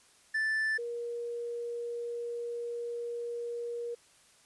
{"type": "tone pair in turn", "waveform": ["triangle", "sine"], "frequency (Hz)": [1760, 473.8], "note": ["A6", "A#4"], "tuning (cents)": [0, 28], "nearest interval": "octave + major seventh", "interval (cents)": 2272, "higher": "first", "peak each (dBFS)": [-26, -34], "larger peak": "first", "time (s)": [[0.34, 0.78], [0.78, 3.95]], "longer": "second", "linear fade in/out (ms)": 10, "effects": ["white hiss -62 dBFS RMS until 4.45 s", "resampled to 24000 Hz"]}